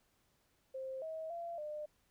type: tone with pitch steps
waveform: sine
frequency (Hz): 527 / 639 / 682 / 602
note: C5 / D#5 / F5 / D5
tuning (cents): +12 / +46 / -41 / +43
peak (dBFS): -40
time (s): 0.74-1.86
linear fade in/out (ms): 10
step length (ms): 280
effects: pink hiss -75 dBFS RMS until 2.1 s